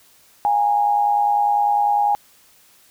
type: tone with amplitude modulation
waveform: sine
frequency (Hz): 822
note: G#5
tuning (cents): -18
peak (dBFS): -12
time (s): 0.45-2.15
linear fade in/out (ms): 0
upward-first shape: sine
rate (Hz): 110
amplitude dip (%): 55
effects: white hiss -53 dBFS RMS until 2.9 s